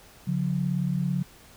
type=tone pair together; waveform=sine; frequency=141.5 / 179.47 Hz; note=C#3 / F3; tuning=+36 / +47 cents; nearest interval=major third; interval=411 cents; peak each=-27 / -26 dBFS; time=0.27-1.23 s; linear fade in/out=10 ms; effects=pink hiss -52 dBFS RMS until 1.56 s